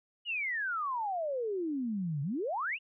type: exponential two-way sweep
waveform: sine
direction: down then up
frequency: 2960 to 135.5 to 2960 Hz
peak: -31 dBFS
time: 0.25-2.79 s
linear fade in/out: 50 ms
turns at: 2.22 s
effects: none